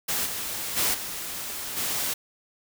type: noise with level steps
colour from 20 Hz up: white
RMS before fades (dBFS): -27 / -32 / -24 / -34 / -28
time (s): 0.08-2.14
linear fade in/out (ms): 10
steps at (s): 0.25 / 0.76 / 0.93 / 1.76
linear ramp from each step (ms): 20
effects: none